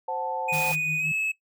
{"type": "chord", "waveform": "sine", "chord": "F# diminished", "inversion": "second", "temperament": "equal", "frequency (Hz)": [523.3, 740, 880], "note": ["C5", "F#5", "A5"], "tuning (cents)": [0, 0, 0], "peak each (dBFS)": [-33, -33, -29], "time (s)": [0.08, 0.72], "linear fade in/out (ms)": 5}
{"type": "tone with pitch glide", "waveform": "triangle", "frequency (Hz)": [2482, 2590], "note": ["D#7", "E7"], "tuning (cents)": [-5, -31], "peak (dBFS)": -23, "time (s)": [0.48, 1.32], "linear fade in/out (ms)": 10, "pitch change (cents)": 74, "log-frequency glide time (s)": [0.98, 1.07]}
{"type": "tone with tremolo", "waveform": "sine", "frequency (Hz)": 155.56, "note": "D#3", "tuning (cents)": 0, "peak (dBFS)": -30, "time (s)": [0.52, 1.12], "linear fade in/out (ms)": 5, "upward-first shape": "sine", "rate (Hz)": 5.6, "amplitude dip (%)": 75}
{"type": "noise", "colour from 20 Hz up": "white", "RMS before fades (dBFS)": -34, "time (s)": [0.52, 0.76], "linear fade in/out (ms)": 20}
{"effects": ["noise-tail reverb RT60 0.1 s tail -17 dB re dry"]}